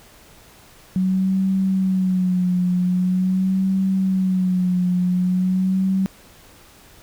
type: tone with vibrato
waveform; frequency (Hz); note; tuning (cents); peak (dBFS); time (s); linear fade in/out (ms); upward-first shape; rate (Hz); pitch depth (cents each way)
sine; 185.4; F#3; +4; -16; 0.96-6.06; 0; sine; 0.44; 53
effects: pink hiss -48 dBFS RMS until 7.02 s